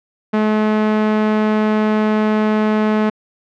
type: tone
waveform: sawtooth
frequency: 214.5 Hz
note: A3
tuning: 44 cents flat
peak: -9 dBFS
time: 0.33-3.1 s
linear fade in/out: 10 ms
effects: low-pass 2000 Hz 12 dB/octave